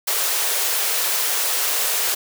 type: high-pass noise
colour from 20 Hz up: white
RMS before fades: -21 dBFS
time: 0.07-2.15 s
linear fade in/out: 10 ms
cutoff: 370 Hz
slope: 96 dB/octave
effects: none